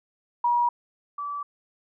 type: tone pair in turn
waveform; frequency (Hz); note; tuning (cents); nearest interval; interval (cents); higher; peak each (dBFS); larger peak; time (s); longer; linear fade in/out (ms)
sine; 959 / 1155; A#5 / D6; +49 / -29; minor third; 322; second; -19 / -29; first; 0.44-0.69 / 1.18-1.43; neither; 5
effects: none